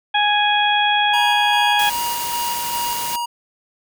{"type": "harmonic tone", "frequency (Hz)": 830.6, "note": "G#5", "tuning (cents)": 0, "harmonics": [1, 2, 3, 4], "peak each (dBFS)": [-17, -21, -23, -20], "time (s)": [0.14, 1.9], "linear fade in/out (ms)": 10}
{"type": "tone with tremolo", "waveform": "square", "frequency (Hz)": 951, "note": "A#5", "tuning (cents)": 34, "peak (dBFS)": -22, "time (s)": [1.13, 3.26], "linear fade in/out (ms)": 10, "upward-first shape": "square", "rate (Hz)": 2.5, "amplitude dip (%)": 30}
{"type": "noise", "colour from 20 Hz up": "white", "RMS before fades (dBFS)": -27, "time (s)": [1.79, 3.16], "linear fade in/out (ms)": 2}
{"effects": []}